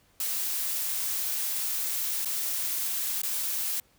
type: noise with dropouts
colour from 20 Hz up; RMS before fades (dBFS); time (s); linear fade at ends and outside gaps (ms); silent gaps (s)
blue; -30; 0.2-3.8; 2; 2.248-2.256 / 3.218-3.232
effects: pink hiss -64 dBFS RMS until 3.98 s